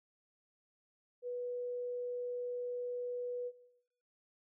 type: tone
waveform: sine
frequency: 490.4 Hz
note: B4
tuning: 12 cents flat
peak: -37 dBFS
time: 1.22-3.52 s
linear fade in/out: 50 ms
effects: noise-tail reverb RT60 1.0 s tail -20 dB re dry